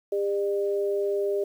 sine tone pair together, 401.5 / 601.6 Hz, G4 / D5, +41 / +42 cents, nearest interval perfect fifth, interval 701 cents, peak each -24 / -30 dBFS, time 0.12-1.44 s, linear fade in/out 5 ms, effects 9-bit

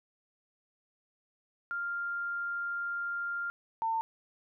sine tone pair in turn, 1396.9 / 901.6 Hz, F6 / A5, 0 / +42 cents, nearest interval minor sixth, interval 758 cents, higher first, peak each -32 / -28 dBFS, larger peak second, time 1.71-3.5 / 3.82-4.01 s, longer first, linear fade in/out 0 ms, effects none

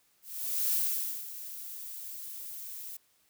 violet noise with ADSR envelope, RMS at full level -28 dBFS, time 0.22-2.97 s, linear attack 500 ms, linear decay 510 ms, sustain -14 dB, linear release 5 ms, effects white hiss -69 dBFS RMS until 3.29 s

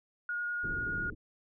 sine tone with vibrato, 1436 Hz, F6, 48 cents sharp, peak -32 dBFS, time 0.29-1.1 s, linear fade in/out 2 ms, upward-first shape sine, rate 10 Hz, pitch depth 8 cents each way
pink low-pass noise, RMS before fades -41 dBFS, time 0.63-1.15 s, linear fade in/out 20 ms, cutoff 450 Hz, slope 48 dB/octave
effects none

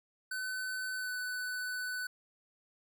square tone with pitch glide, 1514 to 1497.5 Hz, F#6 to F#6, +39 to +20 cents, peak -36 dBFS, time 0.31-2.07 s, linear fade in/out 5 ms, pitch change -19 cents, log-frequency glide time 0.96-1.13 s, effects none

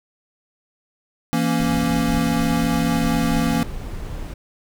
square chord, A# diminished, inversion second, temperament equal with one note detuned, 167.31 / 233.1 / 277.2 Hz, E3 / A#3 / C#4, +26 / 0 / 0 cents, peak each -23 / -22 / -24 dBFS, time 1.33-3.63 s, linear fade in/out 0 ms
brown noise, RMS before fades -29 dBFS, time 1.59-4.34 s, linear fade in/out 10 ms
effects none

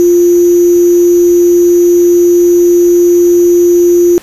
sine tone with sample-and-hold, 349.2 Hz, F4, in tune, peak -3 dBFS, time 0-4.18 s, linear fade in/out 0 ms, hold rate 6300 Hz, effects pink hiss -35 dBFS RMS until 4.22 s + resampled to 32000 Hz

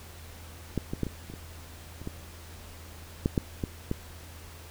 clicks, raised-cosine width 3 ms, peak -14 / -18 / -14 / -21 / -28 / -27 / -30 / -21 / -11 / -11 / -16 / -15 dBFS, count 12, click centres 0.777 / 0.935 / 1.033 / 1.067 / 1.3 / 1.338 / 2.016 / 2.074 / 3.259 / 3.378 / 3.638 / 3.914 s, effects added 82 Hz sine -46 dBFS peak until 4.7 s + pink hiss -49 dBFS RMS until 4.7 s

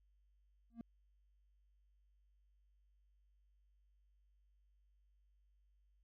triangle tone with exponential growth, 232 Hz, A#3, 8 cents flat, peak -39 dBFS, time 0.7-0.81 s, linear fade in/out 0 ms, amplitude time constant 23 ms, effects added 50 Hz sine -70 dBFS peak until 6.03 s

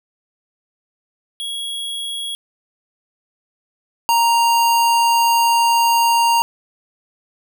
square tone pair in turn, 3322 / 932.2 Hz, G#7 / A#5, 0 / 0 cents, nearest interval octave + minor seventh, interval 2200 cents, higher first, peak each -24 / -13 dBFS, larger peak second, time 1.4-2.35 / 4.09-6.42 s, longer second, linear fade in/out 0 ms, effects none

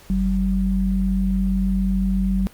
sine tone pair together, 47.8 / 191.2 Hz, G1 / G3, -43 / -43 cents, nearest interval 2 octaves, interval 2400 cents, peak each -21 / -19 dBFS, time 0.1-2.47 s, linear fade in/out 0 ms, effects pink hiss -48 dBFS RMS until 2.53 s + Opus 48 kbps

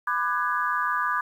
sine chord, G# half-diminished seventh, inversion first, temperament just, 996.7 / 1196.1 / 1495.1 / 1661.2 Hz, B5 / D6 / F#6 / G#6, +16 / +31 / +18 / 0 cents, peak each -29 / -26 / -31 / -29 dBFS, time 0.07-1.21 s, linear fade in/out 5 ms, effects 9-bit

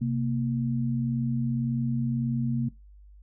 sine tone pair together, 130.51 / 232.3 Hz, C3 / A#3, -4 / -6 cents, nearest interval minor seventh, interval 998 cents, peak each -27 / -27 dBFS, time 0.01-2.69 s, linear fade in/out 10 ms, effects noise-tail reverb RT60 0.2 s tail -20 dB re dry + added 50 Hz sine -48 dBFS peak until 3.22 s

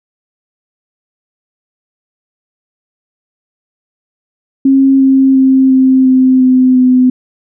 sine tone with pitch steps, 270 / 267.2 / 264.4 / 261.7 / 259 / 256.3 / 253.7 Hz, C#4 / C4 / C4 / C4 / C4 / C4 / B3, -45 / +36 / +18 / 0 / -17 / -36 / +47 cents, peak -4 dBFS, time 4.65-7.1 s, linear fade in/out 5 ms, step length 350 ms, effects none

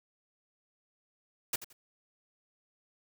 white noise with echo, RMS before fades -31 dBFS, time 1.53-1.56 s, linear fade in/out 5 ms, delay 85 ms, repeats 2, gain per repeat -13 dB, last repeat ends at 1.73 s, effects none

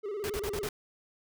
triangle tone with vibrato, 410 Hz, G#4, 22 cents flat, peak -31 dBFS, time 0.03-0.69 s, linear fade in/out 20 ms, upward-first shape square, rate 18 Hz, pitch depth 79 cents each way
pink noise bursts, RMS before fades -37 dBFS, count 5, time 0.24-0.688 s, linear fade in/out 0 ms, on 56 ms, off 42 ms
effects none

